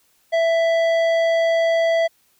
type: tone with tanh clipping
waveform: triangle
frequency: 662 Hz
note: E5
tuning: 7 cents sharp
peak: -17 dBFS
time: 0.32-2.08 s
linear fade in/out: 20 ms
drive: 16 dB
effects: white hiss -61 dBFS RMS until 2.39 s